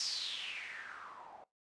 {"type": "noise with low-pass filter sweep", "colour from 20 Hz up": "blue", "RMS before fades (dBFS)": -43, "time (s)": [0, 1.44], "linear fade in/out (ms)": 2, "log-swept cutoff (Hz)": [5500, 700], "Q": 6.2, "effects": ["noise-tail reverb RT60 0.2 s tail -21 dB re dry", "resampled to 22050 Hz"]}